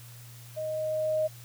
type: tone with level ramp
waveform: sine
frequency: 622.3 Hz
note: D#5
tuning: in tune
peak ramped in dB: -31 to -23 dBFS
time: 0.56-1.28 s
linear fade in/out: 20 ms
effects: added 119 Hz sine -46 dBFS peak until 1.44 s + white hiss -52 dBFS RMS until 1.44 s

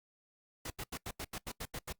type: noise bursts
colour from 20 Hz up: pink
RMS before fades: -41 dBFS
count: 10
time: 0.65-1.926 s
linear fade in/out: 5 ms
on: 52 ms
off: 84 ms
effects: noise-tail reverb RT60 0.1 s tail -22 dB re dry + Opus 48 kbps

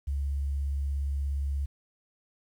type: tone with vibrato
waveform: sine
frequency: 69.9 Hz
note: C#2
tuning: 15 cents sharp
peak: -27 dBFS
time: 0.07-1.66 s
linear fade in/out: 10 ms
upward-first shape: sine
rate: 17 Hz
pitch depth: 16 cents each way
effects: 10-bit

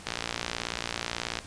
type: click train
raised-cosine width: 0.2 ms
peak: -12 dBFS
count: 78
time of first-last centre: 0.07-1.388 s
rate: 58.4 Hz
effects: pink hiss -46 dBFS RMS until 1.46 s + resampled to 22050 Hz

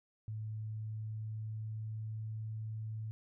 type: tone with pitch glide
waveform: sine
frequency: 108.6 to 109.55 Hz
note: A2 to A2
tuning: -22 to -7 cents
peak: -38 dBFS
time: 0.28-3.11 s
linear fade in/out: 0 ms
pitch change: +15 cents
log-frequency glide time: 0.54-2.4 s
effects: none

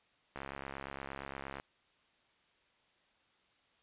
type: click train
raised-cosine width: 0.5 ms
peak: -27 dBFS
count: 86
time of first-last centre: 0.36-1.599 s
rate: 68.6 Hz
effects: white hiss -71 dBFS RMS until 3.82 s + resampled to 8000 Hz

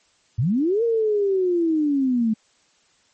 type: linear two-way sweep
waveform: sine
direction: up then down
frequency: 97.7 to 470.5 to 214.1 Hz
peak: -17 dBFS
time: 0.38-2.34 s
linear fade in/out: 10 ms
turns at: 0.83 s
effects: white hiss -61 dBFS RMS until 3.13 s + MP3 32 kbps

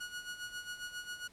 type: tone with tremolo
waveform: sawtooth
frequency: 1455 Hz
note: F#6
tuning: 29 cents flat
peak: -35 dBFS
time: 0-1.28 s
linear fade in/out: 10 ms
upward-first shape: sine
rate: 7.4 Hz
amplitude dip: 70%
effects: pink hiss -63 dBFS RMS until 1.32 s + low-pass 11000 Hz 12 dB/octave

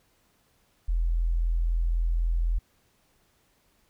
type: tone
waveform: sine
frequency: 41.94 Hz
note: E1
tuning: 31 cents sharp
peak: -22 dBFS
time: 0.88-2.59 s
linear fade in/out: 10 ms
effects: pink hiss -67 dBFS RMS until 3.89 s

